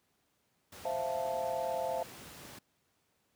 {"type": "noise", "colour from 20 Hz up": "pink", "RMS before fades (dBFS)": -49, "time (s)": [0.72, 2.59], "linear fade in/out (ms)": 5}
{"type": "chord", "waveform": "sine", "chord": "F major seventh", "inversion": "second", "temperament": "equal", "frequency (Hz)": [523.3, 659.3, 698.5, 880], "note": ["C5", "E5", "F5", "A5"], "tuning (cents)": [0, 0, 0, 0], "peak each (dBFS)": [-37, -36, -38, -39], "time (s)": [0.85, 2.03], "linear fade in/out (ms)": 5}
{"effects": ["pink hiss -75 dBFS RMS until 3.35 s", "high-pass 100 Hz 12 dB/octave"]}